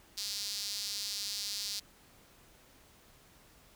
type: tone with high-pass filter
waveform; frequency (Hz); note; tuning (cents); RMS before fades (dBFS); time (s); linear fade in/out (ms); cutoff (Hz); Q
sawtooth; 203.7; G#3; -33; -38; 0.17-1.8; 10; 4600; 3.2
effects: pink hiss -61 dBFS RMS until 3.75 s